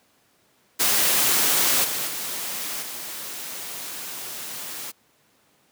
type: noise with level steps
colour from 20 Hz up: white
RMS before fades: -20 / -27 / -30 / -34 dBFS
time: 0.79-4.92 s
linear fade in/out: 20 ms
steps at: 1.84 / 2.07 / 2.82 s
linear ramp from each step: 5 ms
effects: pink hiss -62 dBFS RMS until 5.71 s + high-pass 150 Hz 12 dB/octave